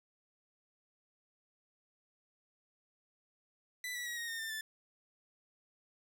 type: tone with pitch steps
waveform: sawtooth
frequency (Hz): 1989 / 1948.1 / 1908 / 1868.7 / 1830.3 / 1792.6 / 1755.7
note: B6 / B6 / A#6 / A#6 / A#6 / A6 / A6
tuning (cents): +12 / -24 / +40 / +4 / -32 / +32 / -4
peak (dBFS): -35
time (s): 3.84-4.61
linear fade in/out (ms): 2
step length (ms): 110
effects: none